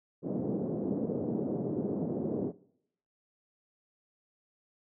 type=band-pass noise; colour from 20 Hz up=pink; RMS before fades=-33 dBFS; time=0.22-2.53 s; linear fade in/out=50 ms; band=160 to 490 Hz; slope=24 dB/octave; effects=noise-tail reverb RT60 0.7 s tail -20 dB re dry